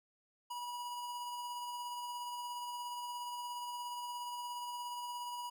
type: tone with tremolo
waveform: square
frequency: 970 Hz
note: B5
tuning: 31 cents flat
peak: -40 dBFS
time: 0.5-5.5 s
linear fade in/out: 10 ms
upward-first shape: sine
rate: 17 Hz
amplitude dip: 25%
effects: none